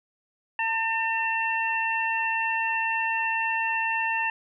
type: harmonic tone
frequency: 902 Hz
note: A5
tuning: 43 cents sharp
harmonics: 1 / 2 / 3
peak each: -28 / -28 / -28 dBFS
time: 0.59-4.3 s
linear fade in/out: 2 ms
effects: none